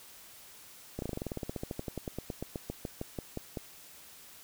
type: slowing click train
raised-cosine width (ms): 2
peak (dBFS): -22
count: 29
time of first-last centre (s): 0.99-3.572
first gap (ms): 32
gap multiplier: 1.07
effects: white hiss -53 dBFS RMS until 4.43 s